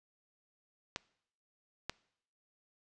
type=clicks; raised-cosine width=0.2 ms; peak=-18 dBFS; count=2; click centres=0.961 / 1.896 s; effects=noise-tail reverb RT60 0.7 s tail -23 dB re dry + resampled to 22050 Hz